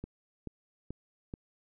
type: click train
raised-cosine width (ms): 3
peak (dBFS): -26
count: 4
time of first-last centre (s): 0.04-1.339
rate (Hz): 2.31
effects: none